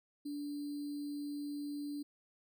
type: tone with sample-and-hold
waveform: sine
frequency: 290.3 Hz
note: D4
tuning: 20 cents flat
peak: -38 dBFS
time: 0.25-2.03 s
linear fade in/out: 10 ms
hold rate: 4410 Hz
effects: none